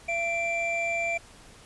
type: tone pair together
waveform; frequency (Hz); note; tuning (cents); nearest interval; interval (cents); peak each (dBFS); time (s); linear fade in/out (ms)
triangle; 677.2 / 2354; E5 / D7; +46 / +3; octave + minor seventh; 2157; -28 / -26; 0.08-1.18; 10
effects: pink hiss -51 dBFS RMS until 1.65 s + resampled to 24000 Hz